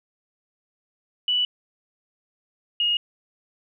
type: tone pair in turn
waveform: sine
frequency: 2960 / 2866 Hz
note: F#7 / F7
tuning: 0 / +44 cents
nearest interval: minor second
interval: 56 cents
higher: first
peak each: -19 dBFS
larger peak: neither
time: 1.28-1.45 / 2.8-2.97 s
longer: neither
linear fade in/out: 2 ms
effects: none